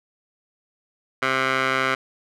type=tone with band-pass filter; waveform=15% pulse; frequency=132 Hz; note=C3; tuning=16 cents sharp; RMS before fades=-22 dBFS; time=1.22-1.95 s; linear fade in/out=5 ms; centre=1700 Hz; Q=1.7; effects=none